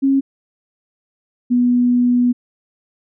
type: tone pair in turn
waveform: sine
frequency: 272.1 / 245 Hz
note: C#4 / B3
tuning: -32 / -14 cents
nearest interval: major second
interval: 182 cents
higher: first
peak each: -11 dBFS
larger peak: neither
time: 0.02-0.21 / 1.5-2.33 s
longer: second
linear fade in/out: 20 ms
effects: none